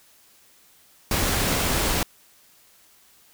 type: noise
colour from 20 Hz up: pink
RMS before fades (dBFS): -23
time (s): 1.11-2.03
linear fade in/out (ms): 2
effects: white hiss -56 dBFS RMS until 3.33 s